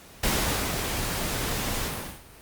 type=noise with ADSR envelope; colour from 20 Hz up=pink; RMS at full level=-24 dBFS; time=0.23-2.23 s; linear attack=7 ms; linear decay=470 ms; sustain=-5 dB; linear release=400 ms; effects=pink hiss -49 dBFS RMS until 2.41 s + Opus 48 kbps